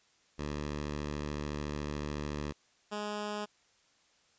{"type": "tone pair in turn", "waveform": "10% pulse", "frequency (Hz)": [73.8, 208.7], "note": ["D2", "G#3"], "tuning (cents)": [9, 9], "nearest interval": "octave + tritone", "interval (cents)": 1800, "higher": "second", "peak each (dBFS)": -27, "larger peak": "neither", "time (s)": [[0.38, 2.53], [2.91, 3.46]], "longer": "first", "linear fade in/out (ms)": 20, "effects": ["white hiss -68 dBFS RMS until 4.38 s", "resampled to 16000 Hz"]}